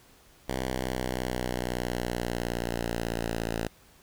5% pulse exponential sweep, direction down, 64.7 to 56 Hz, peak -18 dBFS, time 0.48-3.68 s, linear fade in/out 10 ms, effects pink hiss -58 dBFS RMS until 4.02 s

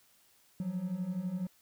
triangle beating tone pair, 174.1 / 186.1 Hz, F3 / F#3, -5 / +10 cents, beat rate 12 Hz, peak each -36 / -32 dBFS, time 0.6-1.47 s, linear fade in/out 2 ms, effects tanh soft clip ceiling -24 dBFS + white hiss -66 dBFS RMS until 1.61 s

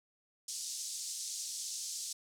pink band-pass noise, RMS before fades -41 dBFS, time 0.48-2.13 s, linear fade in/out 5 ms, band 5000 to 8800 Hz, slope 24 dB/octave, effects none

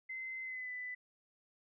sine tone with pitch glide, 2060 to 1995.6 Hz, C7 to B6, -28 to +17 cents, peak -40 dBFS, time 0.09-0.95 s, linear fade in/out 10 ms, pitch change -55 cents, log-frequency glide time 0.43-0.71 s, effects none

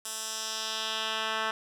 10% pulse tone with band-pass filter sweep, 220 Hz, A3, in tune, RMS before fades -33 dBFS, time 0.05-1.51 s, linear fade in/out 2 ms, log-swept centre 8700 to 1900 Hz, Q 1.4, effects none

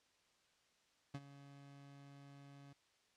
30% pulse tone with ADSR envelope, 140.5 Hz, C#3, 24 cents sharp, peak -39 dBFS, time 1.14-2.73 s, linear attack 8 ms, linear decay 45 ms, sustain -15 dB, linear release 4 ms, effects white hiss -75 dBFS RMS until 3.16 s + low-pass 6000 Hz 12 dB/octave

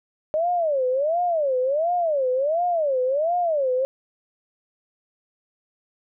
sine tone with vibrato, 600 Hz, D5, 37 cents sharp, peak -19 dBFS, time 0.34-3.85 s, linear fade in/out 0 ms, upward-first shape sine, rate 1.4 Hz, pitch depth 300 cents each way, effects none

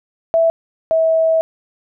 sine tone pair in turn, 659.3 / 647.6 Hz, E5 / E5, 0 / -31 cents, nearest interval unison, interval 31 cents, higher first, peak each -10 / -11 dBFS, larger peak first, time 0.34-0.5 / 0.91-1.41 s, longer second, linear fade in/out 0 ms, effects none

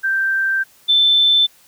sine tone pair in turn, 1568 / 3534 Hz, G6 / A7, 0 / +7 cents, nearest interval octave + major second, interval 1407 cents, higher second, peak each -15 / -10 dBFS, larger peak second, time 0.03-0.64 / 0.88-1.47 s, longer first, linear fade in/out 20 ms, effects white hiss -51 dBFS RMS until 1.67 s

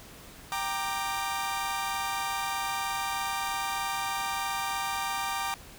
sawtooth chord, G minor, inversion none, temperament equal with one note detuned, 784 / 932.3 / 1187.6 Hz, G5 / Bb5 / D6, 0 / 0 / +19 cents, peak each -30 / -31 / -30 dBFS, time 0.52-5.54 s, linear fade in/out 0 ms, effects pink hiss -49 dBFS RMS until 5.78 s

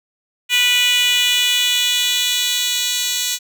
10% pulse tone with high-pass filter sweep, 491 Hz, B4, 10 cents flat, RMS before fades -17 dBFS, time 0.49-3.39 s, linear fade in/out 50 ms, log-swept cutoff 2700 to 4500 Hz, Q 2.9, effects none

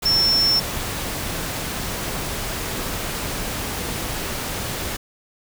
sine tone in noise, 5400 Hz, E8, 41 cents sharp, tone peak -15 dBFS, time 0.05-0.6 s, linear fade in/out 10 ms, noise pink, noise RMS -27 dBFS, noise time 0.02-4.97 s, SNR +9 dB, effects none

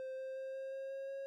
triangle tone with pitch steps, 523.3 / 526.9 / 530.6 / 534.3 / 538 / 541.8 / 545.5 Hz, C5 / C5 / C5 / C5 / C5 / C#5 / C#5, 0 / +12 / +24 / +36 / +48 / -40 / -28 cents, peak -39 dBFS, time 0-1.26 s, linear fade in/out 0 ms, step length 180 ms, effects none

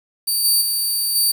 15% pulse tone with level steps, 4617 Hz, D8, 30 cents flat, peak -11 / -7 / -12 / -8 dBFS, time 0.27-1.32 s, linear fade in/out 10 ms, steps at 0.44 / 0.61 / 1.15 s, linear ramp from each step 10 ms, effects 7-bit

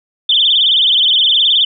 sine tone with vibrato, 3308 Hz, G#7, 8 cents flat, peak -8 dBFS, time 0.29-1.65 s, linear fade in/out 5 ms, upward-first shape sine, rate 19 Hz, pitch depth 170 cents each way, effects none

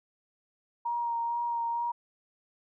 sine tone with vibrato, 940 Hz, A#5, 14 cents sharp, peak -28 dBFS, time 0.85-1.92 s, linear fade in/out 10 ms, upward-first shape sine, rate 2.2 Hz, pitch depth 17 cents each way, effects none

